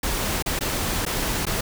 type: noise with dropouts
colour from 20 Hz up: pink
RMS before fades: -25 dBFS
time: 0.03-1.61 s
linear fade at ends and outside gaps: 5 ms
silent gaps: 0.425-0.46 / 0.591-0.608 / 1.053-1.063 / 1.454-1.466 s
effects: none